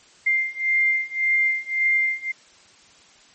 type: beating tone pair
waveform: sine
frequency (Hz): 2100 / 2101.8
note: C7 / C7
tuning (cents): +6 / +7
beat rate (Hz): 1.8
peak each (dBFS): -22 / -21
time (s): 0.26-2.32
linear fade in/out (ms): 10
effects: white hiss -52 dBFS RMS until 3.34 s + MP3 32 kbps